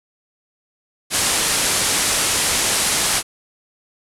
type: low-pass noise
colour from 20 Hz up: white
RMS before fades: -19 dBFS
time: 1.1-3.23 s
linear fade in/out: 50 ms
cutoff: 11000 Hz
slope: 48 dB/octave
effects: none